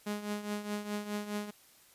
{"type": "tone with tremolo", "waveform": "sawtooth", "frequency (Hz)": 207.7, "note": "G#3", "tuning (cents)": 0, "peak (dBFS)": -28, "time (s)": [0.06, 1.51], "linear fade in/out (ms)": 10, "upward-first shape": "triangle", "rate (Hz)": 4.8, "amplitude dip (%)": 75, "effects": ["white hiss -61 dBFS RMS until 1.94 s", "resampled to 32000 Hz"]}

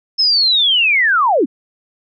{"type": "linear sweep", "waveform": "sine", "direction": "down", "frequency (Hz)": [5274, 211.7], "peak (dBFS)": -10, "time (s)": [0.18, 1.46], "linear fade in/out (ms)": 20, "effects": []}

